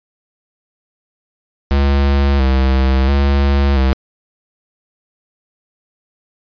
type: tone with vibrato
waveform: square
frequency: 67.8 Hz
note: C#2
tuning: 38 cents flat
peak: -11 dBFS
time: 1.71-3.93 s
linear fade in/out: 0 ms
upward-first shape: square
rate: 0.73 Hz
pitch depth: 49 cents each way
effects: resampled to 11025 Hz